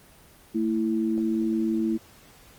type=tone pair together; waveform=sine; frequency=223.6 / 329.6 Hz; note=A3 / E4; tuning=+28 / 0 cents; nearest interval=perfect fifth; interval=672 cents; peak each=-25 dBFS; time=0.54-1.98 s; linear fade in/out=20 ms; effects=pink hiss -53 dBFS RMS until 2.58 s + Opus 24 kbps